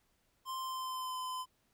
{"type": "tone with pitch glide", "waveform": "square", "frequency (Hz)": [1046.5, 1020.8], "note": ["C6", "C6"], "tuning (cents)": [0, -43], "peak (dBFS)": -38, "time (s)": [0.45, 1.46], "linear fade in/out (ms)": 50, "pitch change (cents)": -43, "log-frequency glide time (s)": [0.57, 1.17], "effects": ["pink hiss -75 dBFS RMS until 1.73 s"]}